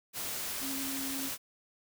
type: tone in noise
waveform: sine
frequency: 270.9 Hz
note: C#4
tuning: 40 cents flat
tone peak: -38 dBFS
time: 0.6-1.31 s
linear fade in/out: 50 ms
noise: white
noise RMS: -37 dBFS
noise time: 0.13-1.38 s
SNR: -4 dB
effects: none